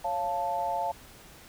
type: chord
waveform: sine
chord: Db augmented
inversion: none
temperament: equal with one note detuned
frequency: 554.4 / 694.8 / 880 Hz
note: Db5 / F5 / A5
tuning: 0 / -9 / 0 cents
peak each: -36 / -31 / -30 dBFS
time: 0.04-0.92 s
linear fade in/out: 10 ms
effects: pink hiss -51 dBFS RMS until 1.48 s